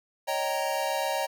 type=chord; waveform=square; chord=Eb dominant seventh; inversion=third; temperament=equal with one note detuned; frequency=554.4 / 622.3 / 775.9 / 932.3 Hz; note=Db5 / Eb5 / G5 / Bb5; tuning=0 / 0 / -18 / 0 cents; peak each=-33 dBFS; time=0.27-1.27 s; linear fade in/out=20 ms; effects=none